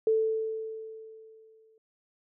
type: tone with exponential decay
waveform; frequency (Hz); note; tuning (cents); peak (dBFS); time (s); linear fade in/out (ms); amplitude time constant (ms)
sine; 441.6; A4; +6; -20; 0.07-1.78; 2; 370
effects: none